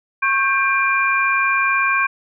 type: tone cluster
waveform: sine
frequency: 1094 / 1582 / 2391 Hz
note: C#6 / G6 / D7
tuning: -23 / +15 / +30 cents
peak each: -19 dBFS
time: 0.22-2.07 s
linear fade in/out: 10 ms
effects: none

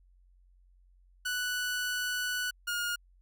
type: tone pair in turn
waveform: sawtooth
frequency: 1482 / 1427.8 Hz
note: F#6 / F6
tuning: +2 / +38 cents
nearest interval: minor second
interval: 64 cents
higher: first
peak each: -27 dBFS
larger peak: neither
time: 1.25-2.51 / 2.67-2.96 s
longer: first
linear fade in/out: 10 ms
effects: added 45 Hz sine -59 dBFS peak until 3.21 s

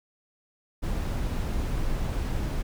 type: noise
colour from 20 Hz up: brown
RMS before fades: -28 dBFS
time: 0.82-2.63 s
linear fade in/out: 20 ms
effects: none

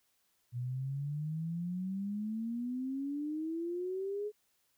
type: exponential sweep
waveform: sine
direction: up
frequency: 120 to 425 Hz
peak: -34 dBFS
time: 0.52-4.32 s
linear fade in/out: 50 ms
effects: white hiss -75 dBFS RMS until 4.77 s

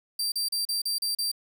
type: tone bursts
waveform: sawtooth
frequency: 4699 Hz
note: D8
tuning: in tune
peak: -23 dBFS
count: 7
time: 0.19-1.316 s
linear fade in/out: 5 ms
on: 130 ms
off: 36 ms
effects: 10-bit

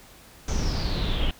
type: noise with low-pass filter sweep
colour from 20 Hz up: brown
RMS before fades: -25 dBFS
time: 0.48-1.31 s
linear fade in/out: 2 ms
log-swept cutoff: 6400 to 3000 Hz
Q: 9.2
effects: pink hiss -50 dBFS RMS until 1.39 s

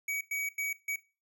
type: tone bursts at uneven times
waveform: square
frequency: 2264 Hz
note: C#7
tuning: 36 cents sharp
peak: -32 dBFS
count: 4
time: 0.08-0.21 / 0.31-0.49 / 0.58-0.73 / 0.88-0.96 s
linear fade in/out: 5 ms
effects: noise-tail reverb RT60 0.3 s tail -17 dB re dry

